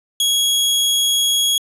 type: tone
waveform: sawtooth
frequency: 3322 Hz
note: G#7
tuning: in tune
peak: -11 dBFS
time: 0.2-1.58 s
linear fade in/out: 2 ms
effects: resampled to 32000 Hz